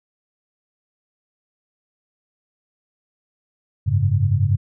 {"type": "chord", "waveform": "sine", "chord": "F# suspended second", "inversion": "none", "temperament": "equal with one note detuned", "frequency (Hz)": [93.41, 103.83, 138.59], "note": ["F#2", "G#2", "C#3"], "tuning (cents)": [17, 0, 0], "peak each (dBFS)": [-20, -18, -21], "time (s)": [3.86, 4.57], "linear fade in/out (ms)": 20, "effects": []}